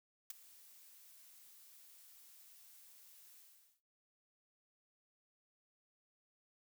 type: noise with ADSR envelope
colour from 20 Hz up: blue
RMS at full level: -42 dBFS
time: 0.3-3.81 s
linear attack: 4 ms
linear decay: 13 ms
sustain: -19 dB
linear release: 440 ms
effects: noise-tail reverb RT60 0.4 s tail -20 dB re dry